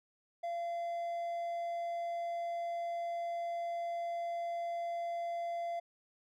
triangle tone, 685 Hz, F5, 34 cents flat, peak -33 dBFS, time 0.43-5.8 s, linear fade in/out 10 ms, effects none

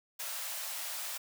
white high-pass noise, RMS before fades -39 dBFS, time 0.19-1.18 s, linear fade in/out 10 ms, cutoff 530 Hz, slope 96 dB/octave, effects none

